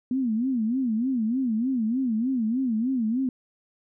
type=tone with vibrato; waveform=sine; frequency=240.4 Hz; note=B3; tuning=46 cents flat; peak=-22 dBFS; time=0.11-3.29 s; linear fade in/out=2 ms; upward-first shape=sine; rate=3.3 Hz; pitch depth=190 cents each way; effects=none